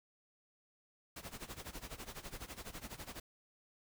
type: noise with tremolo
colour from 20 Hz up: pink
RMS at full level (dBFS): -45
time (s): 1.16-3.2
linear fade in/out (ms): 5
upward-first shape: sine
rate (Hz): 12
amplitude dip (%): 85
effects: none